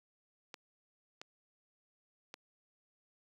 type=clicks; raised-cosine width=0.2 ms; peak=-28 dBFS; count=3; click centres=0.542 / 1.215 / 2.341 s; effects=high-pass 200 Hz 12 dB/octave + 10-bit